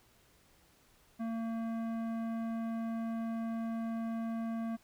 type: tone with tanh clipping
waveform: sine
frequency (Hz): 227.3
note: A#3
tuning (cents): -43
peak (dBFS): -36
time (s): 1.19-4.77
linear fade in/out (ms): 20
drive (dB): 14
effects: pink hiss -66 dBFS RMS until 4.83 s